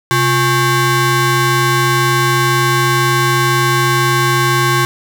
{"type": "ring-modulated tone", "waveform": "25% pulse", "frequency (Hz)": 482, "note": "B4", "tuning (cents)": -42, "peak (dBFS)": -4, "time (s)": [0.11, 4.85], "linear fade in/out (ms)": 0, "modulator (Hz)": 613, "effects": []}